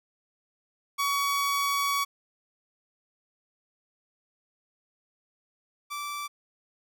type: tone pair in turn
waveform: sawtooth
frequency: 1128 / 1163.7 Hz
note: C#6 / D6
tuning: +30 / -16 cents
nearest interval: minor second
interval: 54 cents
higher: second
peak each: -21 / -29 dBFS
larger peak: first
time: 0.98-2.05 / 5.9-6.28 s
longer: first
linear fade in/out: 20 ms
effects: none